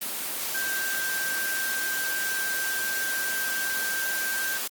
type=tone in noise; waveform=sine; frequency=1571 Hz; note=G6; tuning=3 cents sharp; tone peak=-28 dBFS; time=0.54-4.58 s; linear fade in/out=10 ms; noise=white; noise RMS=-31 dBFS; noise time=0.01-4.68 s; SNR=0 dB; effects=high-pass 200 Hz 12 dB/octave + Opus 24 kbps